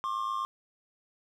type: tone pair together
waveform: triangle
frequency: 1072 / 1179.9 Hz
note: C6 / D6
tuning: +42 / +8 cents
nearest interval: major second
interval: 166 cents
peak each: -30 / -32 dBFS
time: 0.04-0.45 s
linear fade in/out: 0 ms
effects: none